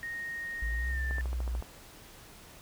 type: tone with pitch glide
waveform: sine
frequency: 1860 to 1779.1 Hz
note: A#6 to A6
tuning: -4 to +19 cents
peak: -35 dBFS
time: 0.03-1.21 s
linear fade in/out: 0 ms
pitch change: -77 cents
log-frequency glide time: 0.88-1.01 s
type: linear two-way sweep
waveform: sine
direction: up then down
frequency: 54.1 to 65.41 to 58.9 Hz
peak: -30 dBFS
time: 0.62-1.61 s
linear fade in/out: 5 ms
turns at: 0.93 s
type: click train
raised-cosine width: 1 ms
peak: -28 dBFS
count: 8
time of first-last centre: 1.11-1.625 s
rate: 13.6 Hz
effects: pink hiss -52 dBFS RMS until 2.61 s